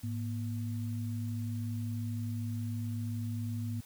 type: tone pair together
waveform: sine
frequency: 106.46 / 239 Hz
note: G#2 / A#3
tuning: +43 / +43 cents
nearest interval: octave + major second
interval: 1400 cents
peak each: -34 / -39 dBFS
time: 0.03-3.81 s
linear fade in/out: 10 ms
effects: white hiss -57 dBFS RMS until 3.85 s